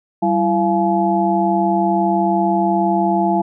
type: tone cluster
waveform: sine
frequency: 193.5 / 335.9 / 690 / 851 Hz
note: G3 / E4 / F5 / G#5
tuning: -22 / +33 / -21 / +42 cents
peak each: -19 dBFS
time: 0.22-3.42 s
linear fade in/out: 10 ms
effects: none